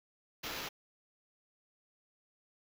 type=noise with sample-and-hold; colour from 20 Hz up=blue; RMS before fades=-41 dBFS; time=0.43-0.69 s; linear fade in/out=10 ms; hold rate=8820 Hz; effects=none